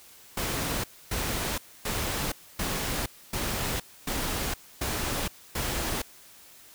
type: noise bursts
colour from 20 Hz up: pink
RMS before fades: -30 dBFS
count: 8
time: 0.37-6.02 s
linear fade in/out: 5 ms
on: 470 ms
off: 270 ms
effects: white hiss -52 dBFS RMS until 6.74 s